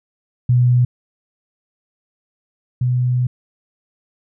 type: tone pair in turn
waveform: sine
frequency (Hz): 123.47 / 124.83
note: B2 / B2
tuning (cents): 0 / +19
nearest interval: unison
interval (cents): 19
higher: second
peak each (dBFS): -10 / -14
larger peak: first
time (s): 0.49-0.85 / 2.81-3.27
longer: second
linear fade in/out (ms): 5
effects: none